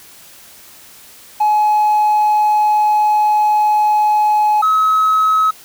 triangle tone pair in turn, 846 / 1282.2 Hz, G#5 / E6, +32 / -48 cents, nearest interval perfect fifth, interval 720 cents, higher second, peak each -7 dBFS, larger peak neither, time 1.4-4.62 / 4.62-5.51 s, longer first, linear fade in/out 10 ms, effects tanh soft clip ceiling -6 dBFS + white hiss -41 dBFS RMS until 5.64 s

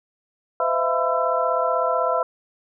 sine tone cluster, 509 / 647 / 683 / 1006 / 1337 Hz, C5 / E5 / F5 / B5 / E6, -48 / -32 / -39 / +32 / +24 cents, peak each -25 dBFS, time 0.6-2.23 s, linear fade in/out 2 ms, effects none

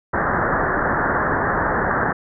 white low-pass noise, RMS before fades -20 dBFS, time 0.13-2.13 s, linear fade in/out 10 ms, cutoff 1800 Hz, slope 96 dB/octave, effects none

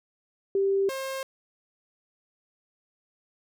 sine / sawtooth tone pair in turn, 392 / 533.9 Hz, G4 / C5, 0 / +35 cents, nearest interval perfect fourth, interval 535 cents, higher second, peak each -21 / -27 dBFS, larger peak first, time 0.55-0.89 / 0.89-1.23 s, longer neither, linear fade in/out 2 ms, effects none

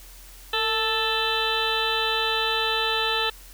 harmonic tone with a mistuned harmonic, 440 Hz, A4, in tune, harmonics 1 / 2 / 3 / 4 / 6 / 7 / 8 / 9, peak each -30 / -30 / -30 / -30 / -30 / -30 / -30 / -30 dBFS, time 0.53-3.3 s, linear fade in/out 5 ms, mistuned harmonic 1, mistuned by +42 cents, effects added 43 Hz sine -45 dBFS peak until 3.53 s + white hiss -48 dBFS RMS until 3.53 s

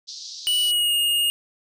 pink band-pass noise, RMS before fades -37 dBFS, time 0.07-0.72 s, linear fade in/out 20 ms, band 4000 to 5900 Hz, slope 48 dB/octave
square tone with pitch glide, 2945 to 2848 Hz, F#7 to F7, -9 to +33 cents, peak -19 dBFS, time 0.47-1.3 s, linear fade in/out 0 ms, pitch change -58 cents, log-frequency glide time 0.61-0.94 s
effects none

